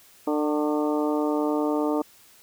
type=harmonic tone with a mistuned harmonic; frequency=149.8 Hz; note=D3; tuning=35 cents sharp; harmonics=2 / 3 / 4 / 5 / 6 / 7 / 8; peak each=-24 / -28 / -30 / -35 / -33 / -39 / -37 dBFS; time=0.27-2.02 s; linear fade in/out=5 ms; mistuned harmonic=7; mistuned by=+68 cents; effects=white hiss -54 dBFS RMS until 2.42 s